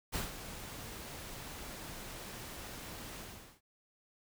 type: noise with ADSR envelope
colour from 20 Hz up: pink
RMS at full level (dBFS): -36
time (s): 0.12-3.61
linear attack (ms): 31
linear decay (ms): 150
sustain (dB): -10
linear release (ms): 440
effects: none